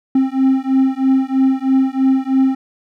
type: beating tone pair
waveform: triangle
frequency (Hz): 263.7 / 266.8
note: C4 / C4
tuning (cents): +14 / +34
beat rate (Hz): 3.1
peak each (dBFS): -13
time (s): 0.15-2.55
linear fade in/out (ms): 5
effects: none